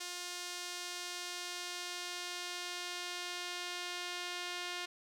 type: tone with band-pass filter sweep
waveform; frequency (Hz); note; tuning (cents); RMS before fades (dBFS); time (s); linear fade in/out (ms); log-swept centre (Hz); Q
sawtooth; 354.7; F4; +27; -42; 0-4.86; 10; 5600 to 3400; 0.93
effects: none